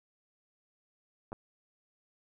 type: clicks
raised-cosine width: 1 ms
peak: -30 / -25 dBFS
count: 2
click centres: 1.32 / 1.329 s
effects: none